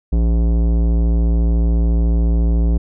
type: tone with tanh clipping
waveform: sine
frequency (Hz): 57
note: A#1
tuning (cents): -38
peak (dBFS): -14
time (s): 0.12-2.78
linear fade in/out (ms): 10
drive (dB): 16
effects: none